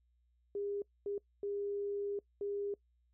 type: tone bursts at uneven times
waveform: sine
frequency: 404.6 Hz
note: G#4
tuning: 45 cents flat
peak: -35 dBFS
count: 4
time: 0.55-0.82 / 1.06-1.18 / 1.43-2.19 / 2.41-2.74 s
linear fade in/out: 2 ms
effects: noise-tail reverb RT60 0.1 s tail -23 dB re dry + added 60 Hz sine -70 dBFS peak until 3.13 s